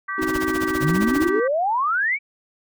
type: harmonic tone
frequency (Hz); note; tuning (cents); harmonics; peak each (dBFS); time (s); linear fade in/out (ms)
388; G4; -18; 3 / 4 / 5; -28 / -29 / -30; 0.08-1.48; 10
type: chord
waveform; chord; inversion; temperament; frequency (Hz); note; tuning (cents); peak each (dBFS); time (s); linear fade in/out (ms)
triangle; C diminished; none; just; 261.6 / 314 / 376.7; C4 / Eb4 / Gb4; 0 / +16 / +31; -28 / -23 / -24; 0.18-1.4; 5
type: noise with tremolo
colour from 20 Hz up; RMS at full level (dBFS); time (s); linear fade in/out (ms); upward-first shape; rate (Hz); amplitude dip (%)
pink; -29; 0.21-1.3; 20; sine; 15; 95
type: exponential sweep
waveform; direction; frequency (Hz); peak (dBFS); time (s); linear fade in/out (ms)
sine; up; 132.7 to 2343; -18; 0.8-2.19; 50
effects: none